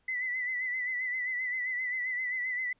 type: tone with vibrato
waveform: sine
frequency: 2004 Hz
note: B6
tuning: 25 cents sharp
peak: -30 dBFS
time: 0.08-2.73 s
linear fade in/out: 5 ms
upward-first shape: sine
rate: 7.6 Hz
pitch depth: 49 cents each way
effects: pink hiss -72 dBFS RMS until 2.79 s + resampled to 8000 Hz